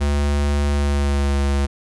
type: tone with pitch glide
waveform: square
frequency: 72 to 69.91 Hz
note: D2 to C#2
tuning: -34 to +15 cents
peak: -17 dBFS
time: 0-1.67 s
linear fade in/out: 20 ms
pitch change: -51 cents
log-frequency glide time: 0.67-1.37 s
effects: resampled to 24000 Hz